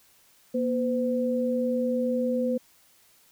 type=tone pair together; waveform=sine; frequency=238.9 / 509.1 Hz; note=A#3 / C5; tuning=+43 / -47 cents; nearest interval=octave + minor second; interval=1310 cents; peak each=-26 dBFS; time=0.54-2.58 s; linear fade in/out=10 ms; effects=white hiss -60 dBFS RMS until 3.31 s